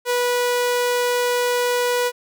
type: tone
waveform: sawtooth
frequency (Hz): 489.3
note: B4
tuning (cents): -16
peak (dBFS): -14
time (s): 0.05-2.12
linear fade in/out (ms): 50
effects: none